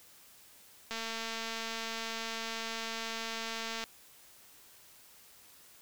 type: click train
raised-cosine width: 0.2 ms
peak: -21 dBFS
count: 663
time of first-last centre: 0.91-3.839 s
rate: 226 Hz
effects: white hiss -58 dBFS RMS until 5.81 s